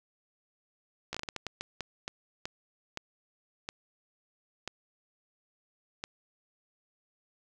slowing click train, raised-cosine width 0.2 ms, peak -18 dBFS, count 16, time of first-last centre 1.13-6.039 s, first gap 15 ms, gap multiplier 1.38, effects none

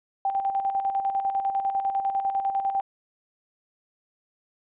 sine tone with tremolo, 784 Hz, G5, in tune, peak -21 dBFS, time 0.25-2.81 s, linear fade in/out 2 ms, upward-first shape square, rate 10 Hz, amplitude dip 55%, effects resampled to 8000 Hz

